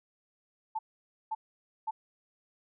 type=tone bursts; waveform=sine; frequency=880 Hz; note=A5; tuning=in tune; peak=-30 dBFS; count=3; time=0.75-1.91 s; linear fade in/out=10 ms; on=40 ms; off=520 ms; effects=none